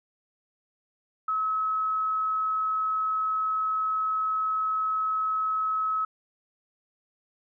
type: tone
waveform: sine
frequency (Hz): 1287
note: E6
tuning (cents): -42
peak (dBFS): -24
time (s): 1.28-6.05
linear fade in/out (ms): 5
effects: none